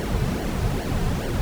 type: noise with flanger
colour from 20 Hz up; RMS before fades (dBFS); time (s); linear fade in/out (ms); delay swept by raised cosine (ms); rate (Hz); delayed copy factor
brown; -24; 0-1.41; 0; 0.79 to 3.69; 2.4; -0.7
effects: none